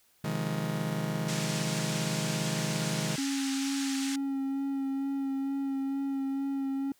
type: chord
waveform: 40% pulse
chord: F minor seventh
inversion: second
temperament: just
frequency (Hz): 130.96 / 157.15 / 174.61 / 209.5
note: C3 / Eb3 / F3 / Ab3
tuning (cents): +2 / +18 / 0 / +15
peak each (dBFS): -37 / -32 / -37 / -35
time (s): 0.24-3.16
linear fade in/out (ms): 5
type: band-pass noise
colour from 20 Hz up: white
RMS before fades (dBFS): -38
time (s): 1.28-4.16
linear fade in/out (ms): 5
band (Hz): 1300 to 7900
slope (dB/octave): 24
type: tone with vibrato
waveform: triangle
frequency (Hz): 273.1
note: C#4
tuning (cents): -26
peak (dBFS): -27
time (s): 3.18-6.92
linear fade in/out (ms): 2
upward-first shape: sine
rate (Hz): 2.2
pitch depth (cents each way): 16
effects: white hiss -66 dBFS RMS until 6.99 s